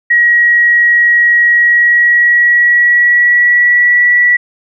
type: tone with pitch glide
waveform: sine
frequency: 1904 to 1947.4 Hz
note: A#6 to B6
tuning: +36 to -25 cents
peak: -5 dBFS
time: 0.1-4.37 s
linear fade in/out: 10 ms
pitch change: +39 cents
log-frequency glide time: 1.49-4.1 s
effects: none